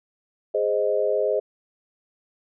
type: chord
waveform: sine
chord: Ab major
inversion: none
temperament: equal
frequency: 415.3 / 523.3 / 622.3 Hz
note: Ab4 / C5 / Eb5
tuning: 0 / 0 / 0 cents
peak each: -24 dBFS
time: 0.54-1.4 s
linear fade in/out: 10 ms
effects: none